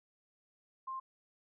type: tone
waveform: sine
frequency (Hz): 1055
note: C6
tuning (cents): +14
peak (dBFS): -38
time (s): 0.87-1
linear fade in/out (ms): 10
effects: none